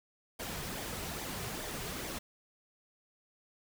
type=noise with flanger; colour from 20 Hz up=pink; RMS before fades=-40 dBFS; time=0.39-2.19 s; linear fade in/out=10 ms; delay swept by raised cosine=0.71 to 3.71 ms; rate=2.4 Hz; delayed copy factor=-0.5; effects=none